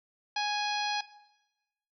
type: harmonic tone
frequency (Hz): 830.6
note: G#5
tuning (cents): 0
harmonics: 1 / 2 / 3 / 4 / 5 / 6 / 7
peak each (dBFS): -31 / -37 / -37 / -39 / -37 / -39 / -46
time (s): 0.36-1.01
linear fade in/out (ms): 5
effects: noise-tail reverb RT60 1.0 s tail -17 dB re dry